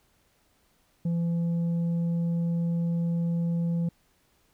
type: tone with tanh clipping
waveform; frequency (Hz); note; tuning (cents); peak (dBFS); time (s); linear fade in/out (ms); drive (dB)
sine; 169.3; E3; +46; -25; 1.05-3.89; 5; 4
effects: pink hiss -67 dBFS RMS until 4.53 s